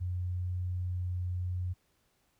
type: tone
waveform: sine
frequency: 90.1 Hz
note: F#2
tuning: 45 cents flat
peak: -31 dBFS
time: 0-1.74 s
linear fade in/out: 20 ms
effects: pink hiss -73 dBFS RMS until 2.39 s